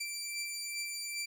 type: beating tone pair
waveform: 15% pulse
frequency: 2344 / 2346.5 Hz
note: D7 / D7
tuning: -4 / -2 cents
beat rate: 2.5 Hz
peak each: -31 / -37 dBFS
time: 0-1.26 s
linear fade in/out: 10 ms
effects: none